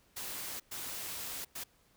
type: noise bursts at uneven times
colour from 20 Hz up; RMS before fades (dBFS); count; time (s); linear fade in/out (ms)
white; -41; 3; 0.16-0.6 / 0.71-1.45 / 1.55-1.64; 10
effects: pink hiss -68 dBFS RMS until 1.96 s